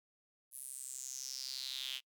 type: tone with high-pass filter sweep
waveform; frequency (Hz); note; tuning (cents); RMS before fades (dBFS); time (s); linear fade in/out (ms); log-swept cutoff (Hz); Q
sawtooth; 131.7; C3; +12; -44; 0.51-2.01; 50; 11000 to 3000; 5.6
effects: noise-tail reverb RT60 0.1 s tail -26 dB re dry